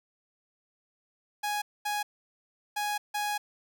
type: tone bursts at uneven times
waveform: sawtooth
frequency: 830.6 Hz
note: G#5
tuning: in tune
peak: -25 dBFS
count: 4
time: 1.43-1.62 / 1.85-2.03 / 2.76-2.98 / 3.14-3.38 s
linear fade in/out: 10 ms
effects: none